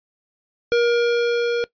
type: tone with level ramp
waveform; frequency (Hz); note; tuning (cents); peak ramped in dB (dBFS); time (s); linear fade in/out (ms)
square; 474; A#4; +29; -15 to -20; 0.72-1.64; 0
effects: noise-tail reverb RT60 0.1 s tail -20 dB re dry + resampled to 11025 Hz